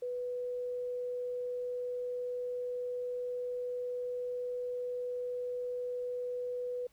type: tone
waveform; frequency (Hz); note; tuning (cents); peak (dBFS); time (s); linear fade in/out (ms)
sine; 493.9; B4; 0; -34; 0.02-6.87; 5
effects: pink hiss -69 dBFS RMS until 6.92 s